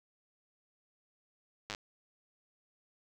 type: slowing click train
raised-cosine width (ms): 0.2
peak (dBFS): -21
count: 6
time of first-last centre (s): 1.7-1.749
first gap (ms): 9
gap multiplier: 1.04
effects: none